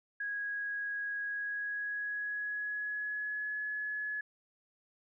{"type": "tone with pitch glide", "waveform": "sine", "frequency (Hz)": [1654, 1699.5], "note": ["G#6", "G#6"], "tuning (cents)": [-8, 39], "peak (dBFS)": -34, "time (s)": [0.2, 4.21], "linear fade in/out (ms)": 5, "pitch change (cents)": 47, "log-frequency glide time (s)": [1.22, 3.59], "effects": []}